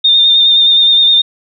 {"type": "tone with vibrato", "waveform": "sine", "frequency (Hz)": 3639, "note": "A#7", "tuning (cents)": -42, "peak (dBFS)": -5, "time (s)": [0.04, 1.22], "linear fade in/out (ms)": 10, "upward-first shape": "sine", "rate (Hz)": 9.6, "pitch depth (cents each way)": 27, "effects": []}